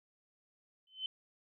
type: tone with exponential growth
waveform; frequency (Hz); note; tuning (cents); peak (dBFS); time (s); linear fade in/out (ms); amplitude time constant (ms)
sine; 3060; G7; -42; -32; 0.87-1.06; 2; 41
effects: none